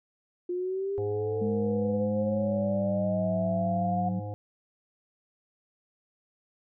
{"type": "linear sweep", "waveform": "sine", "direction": "up", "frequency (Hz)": [352.1, 722], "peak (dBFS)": -28, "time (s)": [0.49, 4.09], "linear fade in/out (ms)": 5}
{"type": "harmonic tone", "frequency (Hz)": 103.83, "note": "G#2", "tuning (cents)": 0, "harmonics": [1, 3, 5, 7, 8], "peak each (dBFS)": [-34, -45, -41, -44, -49], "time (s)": [0.98, 4.34], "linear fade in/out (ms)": 0}
{"type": "tone with pitch glide", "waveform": "sine", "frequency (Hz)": [209.2, 184.24], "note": ["G#3", "F#3"], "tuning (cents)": [13, -7], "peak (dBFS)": -28, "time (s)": [1.41, 4.2], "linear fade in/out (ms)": 10, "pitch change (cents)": -220, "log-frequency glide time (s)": [2.37, 3.3]}
{"effects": []}